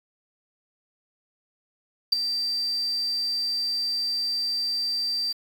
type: tone with ADSR envelope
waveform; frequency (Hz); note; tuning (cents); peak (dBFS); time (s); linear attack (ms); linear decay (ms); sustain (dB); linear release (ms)
sine; 4686; D8; -5; -11; 2.12-5.33; 10; 7; -13; 14
effects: tanh soft clip ceiling -12 dBFS + 7-bit